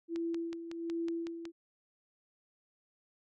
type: tone with tremolo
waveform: sine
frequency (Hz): 334.5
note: E4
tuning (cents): +25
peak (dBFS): -32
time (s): 0.08-1.52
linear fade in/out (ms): 50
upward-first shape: sine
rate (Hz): 1.3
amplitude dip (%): 65
type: click train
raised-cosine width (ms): 0.2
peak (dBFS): -29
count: 8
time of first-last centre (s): 0.16-1.454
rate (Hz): 5.41
effects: none